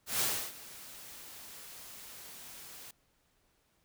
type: noise with ADSR envelope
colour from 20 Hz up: white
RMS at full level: -30 dBFS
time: 0.06-2.91 s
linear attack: 140 ms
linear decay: 320 ms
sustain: -19 dB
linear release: 4 ms
effects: pink hiss -73 dBFS RMS until 3.84 s